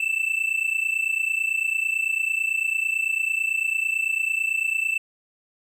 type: tone pair together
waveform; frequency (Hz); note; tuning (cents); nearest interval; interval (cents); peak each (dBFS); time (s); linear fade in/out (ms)
triangle; 2637 / 2666; E7 / E7; 0 / +19; unison; 19; -23; 0-4.98; 5
effects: none